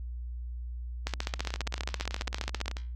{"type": "two click trains", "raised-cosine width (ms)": 0.2, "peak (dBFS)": [-13, -20], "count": [25, 27], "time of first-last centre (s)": [[1.07, 2.681], [1.34, 2.769]], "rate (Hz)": [14.9, 18.2], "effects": ["added 60 Hz sine -35 dBFS peak until 2.95 s", "Opus 48 kbps"]}